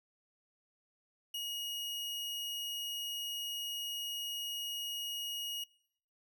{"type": "tone", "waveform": "40% pulse", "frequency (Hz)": 2880, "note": "F#7", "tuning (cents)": -47, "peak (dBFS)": -36, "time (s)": [1.34, 5.64], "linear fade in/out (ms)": 5, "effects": ["noise-tail reverb RT60 0.7 s tail -23 dB re dry"]}